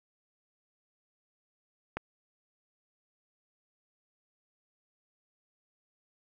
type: click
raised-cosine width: 0.5 ms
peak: -18 dBFS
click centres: 1.97 s
effects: none